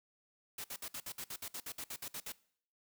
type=noise bursts; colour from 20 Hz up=white; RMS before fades=-43 dBFS; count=15; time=0.58-2.322 s; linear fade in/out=5 ms; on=62 ms; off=58 ms; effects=noise-tail reverb RT60 0.6 s tail -21 dB re dry

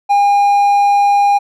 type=tone; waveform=triangle; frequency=810 Hz; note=G#5; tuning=43 cents flat; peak=-6 dBFS; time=0.09-1.39 s; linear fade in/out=20 ms; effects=none

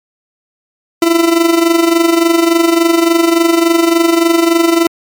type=tone with amplitude modulation; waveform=40% pulse; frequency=335 Hz; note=E4; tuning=28 cents sharp; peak=-4 dBFS; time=1.02-4.87 s; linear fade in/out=2 ms; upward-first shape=sine; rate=23.5 Hz; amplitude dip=65%; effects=MP3 96 kbps

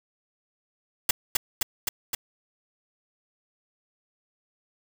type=noise with echo; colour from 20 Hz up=white; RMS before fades=-20 dBFS; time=1.09-1.11 s; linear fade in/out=5 ms; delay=260 ms; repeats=4; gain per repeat=-2 dB; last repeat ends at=2.15 s; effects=none

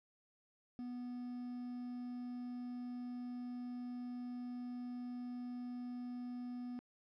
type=tone with quantisation; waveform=triangle; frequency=245.8 Hz; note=B3; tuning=8 cents flat; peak=-40 dBFS; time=0.79-6.79 s; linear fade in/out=0 ms; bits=10; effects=low-pass 3000 Hz 12 dB/octave

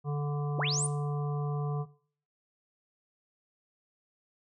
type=harmonic tone; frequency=145.7 Hz; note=D3; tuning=13 cents flat; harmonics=1 / 3 / 5 / 7 / 8; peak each=-29 / -39 / -43 / -46 / -47 dBFS; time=0.04-1.86 s; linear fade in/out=50 ms
type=linear sweep; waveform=sine; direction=up; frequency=110 to 9550 Hz; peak=-29 dBFS; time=0.58-0.87 s; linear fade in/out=10 ms
effects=noise-tail reverb RT60 0.5 s tail -19 dB re dry

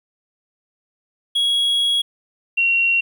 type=tone pair in turn; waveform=triangle / sine; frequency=3322 / 2742 Hz; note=G#7 / F7; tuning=0 / -32 cents; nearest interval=minor third; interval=332 cents; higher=first; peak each=-14 dBFS; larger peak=neither; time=1.35-2.02 / 2.57-3.01 s; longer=first; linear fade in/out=10 ms; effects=9-bit

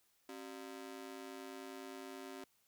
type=ring-modulated tone; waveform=sawtooth; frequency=326 Hz; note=E4; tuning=19 cents flat; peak=-40 dBFS; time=0.29-2.44 s; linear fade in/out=0 ms; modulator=54.7 Hz; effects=white hiss -75 dBFS RMS until 2.67 s

